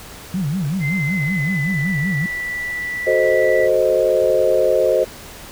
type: tone with vibrato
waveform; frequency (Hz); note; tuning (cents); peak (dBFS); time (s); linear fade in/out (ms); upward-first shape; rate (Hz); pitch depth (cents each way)
sine; 164.81; E3; 0; -18; 0.34-2.26; 2; sine; 5.3; 300
type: tone with pitch glide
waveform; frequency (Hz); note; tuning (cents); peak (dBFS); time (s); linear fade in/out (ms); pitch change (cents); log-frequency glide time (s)
sine; 2075 to 1966.5; C7 to B6; -15 to -8; -22; 0.8-3.69; 50; -93; 0.93-2.04
type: chord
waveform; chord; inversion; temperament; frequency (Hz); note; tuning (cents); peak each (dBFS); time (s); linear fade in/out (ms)
sine; F# diminished seventh; none; equal; 370 / 440 / 523.3 / 622.3; F#4 / A4 / C5 / Eb5; 0 / 0 / 0 / 0; -21 / -20 / -16 / -18; 3.06-5.05; 20
effects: pink hiss -37 dBFS RMS until 5.51 s